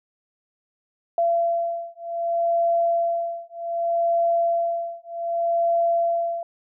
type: beating tone pair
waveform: sine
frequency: 679 / 679.65 Hz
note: F5 / F5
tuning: -49 / -47 cents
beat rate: 0.65 Hz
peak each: -23 dBFS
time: 1.18-6.43 s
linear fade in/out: 2 ms
effects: none